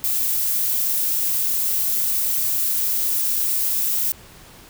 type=noise; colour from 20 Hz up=violet; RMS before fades=-21 dBFS; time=0.04-4.12 s; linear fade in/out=0 ms; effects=pink hiss -45 dBFS RMS until 4.69 s